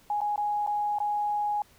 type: tone with dropouts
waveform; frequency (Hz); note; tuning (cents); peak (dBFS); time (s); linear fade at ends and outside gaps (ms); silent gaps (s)
sine; 830.6; G#5; 0; -25; 0.1-1.62; 2; 0.206-0.215 / 0.36-0.378 / 0.665-0.674 / 0.986-1.002
effects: pink hiss -59 dBFS RMS until 1.78 s